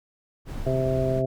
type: noise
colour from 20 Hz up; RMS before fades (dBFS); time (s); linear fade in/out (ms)
brown; -33; 0.45-1.23; 50
type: harmonic tone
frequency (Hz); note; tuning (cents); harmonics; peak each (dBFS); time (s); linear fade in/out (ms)
130.81; C3; 0; 1 / 2 / 3 / 4 / 5; -26 / -31 / -28 / -32 / -26; 0.66-1.26; 10
effects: none